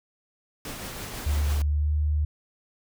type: noise with tremolo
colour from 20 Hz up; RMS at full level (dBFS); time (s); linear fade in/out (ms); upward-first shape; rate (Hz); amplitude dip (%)
pink; -35; 0.65-1.62; 2; triangle; 6.1; 35
type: tone with pitch glide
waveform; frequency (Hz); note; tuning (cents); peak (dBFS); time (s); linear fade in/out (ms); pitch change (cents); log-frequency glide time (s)
sine; 73.2 to 75.21; D2 to D2; -5 to +42; -21; 1.26-2.25; 5; +47; 1.57-1.95
effects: none